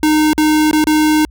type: tone with dropouts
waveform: square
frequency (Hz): 307.2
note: D#4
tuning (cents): -22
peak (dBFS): -10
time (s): 0.03-1.25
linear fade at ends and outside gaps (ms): 1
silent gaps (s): 0.332-0.379 / 0.712-0.73 / 0.841-0.87
effects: added 60 Hz sine -36 dBFS peak until 1.3 s